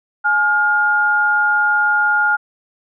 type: tone pair together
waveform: sine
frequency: 842 / 1416 Hz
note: G#5 / F6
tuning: +24 / +23 cents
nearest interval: major sixth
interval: 899 cents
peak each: -19 / -13 dBFS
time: 0.24-2.37 s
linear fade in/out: 20 ms
effects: none